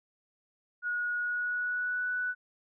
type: tone with pitch glide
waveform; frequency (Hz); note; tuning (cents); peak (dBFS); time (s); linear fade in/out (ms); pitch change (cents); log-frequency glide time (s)
sine; 1451 to 1484.9; F#6 to F#6; -34 to +6; -29; 0.82-2.35; 50; +40; 1.19-2.1
effects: none